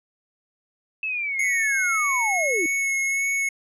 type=linear sweep; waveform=sine; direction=down; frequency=2637 to 300 Hz; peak=-24 dBFS; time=1.03-2.66 s; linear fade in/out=2 ms
type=tone with vibrato; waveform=square; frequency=2193 Hz; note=C#7; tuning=19 cents flat; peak=-22 dBFS; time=1.39-3.49 s; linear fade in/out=5 ms; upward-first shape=sine; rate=1.7 Hz; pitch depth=18 cents each way
effects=resampled to 24000 Hz